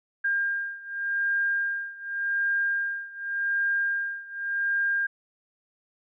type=beating tone pair; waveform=sine; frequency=1605 / 1605.87 Hz; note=G6 / G6; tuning=+40 / +41 cents; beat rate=0.87 Hz; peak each=-27 / -29 dBFS; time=0.24-5.07 s; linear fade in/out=10 ms; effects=none